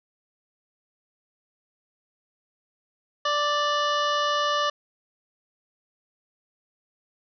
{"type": "harmonic tone with a mistuned harmonic", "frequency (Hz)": 587.3, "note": "D5", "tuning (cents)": 0, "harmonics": [1, 2, 3, 5, 6, 7, 8, 9, 10], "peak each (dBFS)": [-28, -24, -31, -31, -36, -39, -42, -41, -43], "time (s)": [3.25, 4.7], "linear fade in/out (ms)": 5, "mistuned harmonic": 6, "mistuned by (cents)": 15, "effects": []}